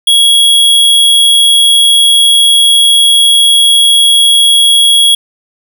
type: tone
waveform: square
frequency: 3322 Hz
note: G#7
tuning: in tune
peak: -4 dBFS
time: 0.07-5.15 s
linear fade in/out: 5 ms
effects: 7-bit